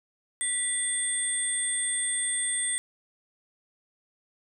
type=tone cluster; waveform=sine; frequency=1965 / 3487 / 8310 / 8770 Hz; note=B6 / A7 / C9 / C#9; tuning=-9 / -16 / -13 / -20 cents; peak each=-34 / -37 / -30 / -29 dBFS; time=0.41-2.78 s; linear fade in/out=0 ms; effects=none